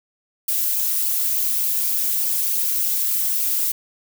violet noise with flanger, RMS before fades -21 dBFS, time 0.48-3.72 s, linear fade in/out 5 ms, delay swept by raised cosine 0.53 to 3.73 ms, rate 3.4 Hz, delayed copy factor -0.6, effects none

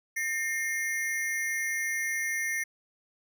square ring-modulated tone, 1975.5 Hz, B6, in tune, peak -26 dBFS, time 0.16-2.64 s, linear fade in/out 10 ms, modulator 151 Hz, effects none

